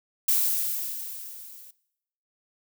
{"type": "noise with level ramp", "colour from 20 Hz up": "violet", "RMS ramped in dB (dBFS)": [-21, -48], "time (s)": [0.28, 1.71], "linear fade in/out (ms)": 5, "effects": ["noise-tail reverb RT60 0.8 s tail -20 dB re dry"]}